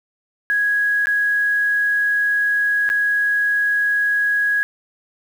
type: tone with dropouts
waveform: sine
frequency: 1661.2 Hz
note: G#6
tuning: in tune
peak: -15 dBFS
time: 0.5-4.63 s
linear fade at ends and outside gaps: 0 ms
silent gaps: 1.057-1.07 / 2.891-2.9 s
effects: 7-bit